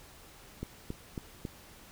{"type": "click train", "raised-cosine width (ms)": 3, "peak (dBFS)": -23, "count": 4, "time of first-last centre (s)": [0.63, 1.452], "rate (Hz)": 3.65, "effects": ["pink hiss -54 dBFS RMS until 1.91 s"]}